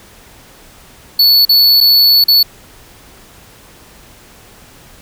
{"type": "tone with dropouts", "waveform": "square", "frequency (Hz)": 4435, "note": "C#8", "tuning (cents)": 0, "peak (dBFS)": -6, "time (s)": [1.19, 2.43], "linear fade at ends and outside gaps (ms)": 5, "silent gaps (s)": [[1.452, 1.492], [1.805, 1.809], [2.241, 2.282]], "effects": ["pink hiss -41 dBFS RMS until 5.01 s"]}